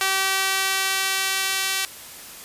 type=tone with high-pass filter sweep; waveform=sawtooth; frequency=384.8 Hz; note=G4; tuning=32 cents flat; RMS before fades=-23 dBFS; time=0.01-1.85 s; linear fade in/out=0 ms; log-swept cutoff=1300 to 2300 Hz; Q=0.71; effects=white hiss -40 dBFS RMS until 2.44 s + resampled to 32000 Hz